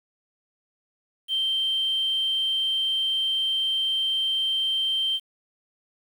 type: tone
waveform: sine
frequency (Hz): 3136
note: G7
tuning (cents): 0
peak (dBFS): -21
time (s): 1.28-5.2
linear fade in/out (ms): 50
effects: tanh soft clip ceiling -17 dBFS + 8-bit